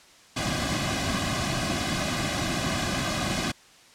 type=noise with comb filter; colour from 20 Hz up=pink; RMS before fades=-27 dBFS; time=0.36-3.52 s; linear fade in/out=10 ms; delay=2.2 ms; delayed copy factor=-0.9; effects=white hiss -53 dBFS RMS until 3.94 s + low-pass 7000 Hz 12 dB/octave